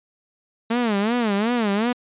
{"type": "tone with vibrato", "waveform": "sawtooth", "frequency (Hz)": 220.6, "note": "A3", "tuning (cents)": 5, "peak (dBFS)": -15, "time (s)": [0.7, 1.93], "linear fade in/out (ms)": 10, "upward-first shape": "sine", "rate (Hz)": 2.7, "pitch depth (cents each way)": 190, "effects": ["resampled to 8000 Hz"]}